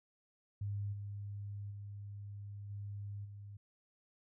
sine tone with level steps, 101.5 Hz, G#2, 39 cents flat, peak -36 / -41 / -44 / -41 / -47 dBFS, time 0.61-3.57 s, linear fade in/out 5 ms, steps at 0.92 / 1.7 / 2.69 / 3.24 s, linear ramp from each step 20 ms, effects none

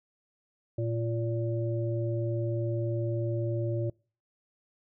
harmonic tone, 115.4 Hz, A#2, 17 cents flat, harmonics 1 / 3 / 5, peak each -29 / -34 / -36 dBFS, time 0.78-3.9 s, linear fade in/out 5 ms, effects noise-tail reverb RT60 0.4 s tail -26 dB re dry

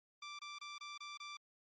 15% pulse tone bursts, 1174.7 Hz, D6, in tune, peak -40 dBFS, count 6, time 0.22-1.37 s, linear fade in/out 5 ms, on 170 ms, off 26 ms, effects MP3 32 kbps

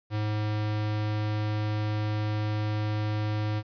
square tone, 106.3 Hz, G#2, 41 cents sharp, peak -27 dBFS, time 0.1-3.63 s, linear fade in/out 50 ms, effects resampled to 11025 Hz + 10-bit

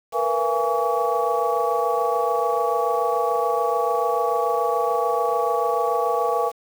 sine tone cluster, 464.1 / 491 / 680 / 827 / 1134 Hz, A#4 / B4 / F5 / G#5 / C#6, -8 / -10 / -46 / -8 / +39 cents, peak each -25 dBFS, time 0.12-6.52 s, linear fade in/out 50 ms, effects tanh soft clip ceiling -8 dBFS + 7-bit

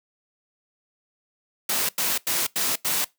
white noise bursts, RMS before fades -24 dBFS, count 5, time 1.69-3.046 s, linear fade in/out 5 ms, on 200 ms, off 89 ms, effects noise-tail reverb RT60 0.2 s tail -22 dB re dry + high-pass 150 Hz 12 dB/octave

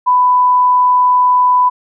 sine tone, 996 Hz, B5, 14 cents sharp, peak -7 dBFS, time 0.06-1.7 s, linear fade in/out 20 ms, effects none

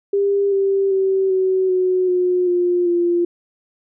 sine tone with pitch steps, 399.7 / 391.7 / 383.9 / 376.2 / 368.6 / 361.3 / 354 / 347 Hz, G4 / G4 / G4 / F#4 / F#4 / F#4 / F4 / F4, +34 / -1 / -36 / +29 / -7 / -41 / +23 / -11 cents, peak -14 dBFS, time 0.13-3.25 s, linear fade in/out 5 ms, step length 390 ms, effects none

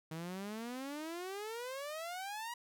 sawtooth exponential sweep, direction up, 156.6 to 971 Hz, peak -37 dBFS, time 0.11-2.54 s, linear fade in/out 5 ms, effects none

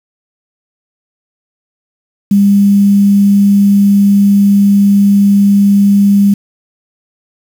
sine tone with quantisation, 200.6 Hz, G3, 40 cents sharp, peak -4 dBFS, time 2.31-6.34 s, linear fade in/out 5 ms, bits 5, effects none

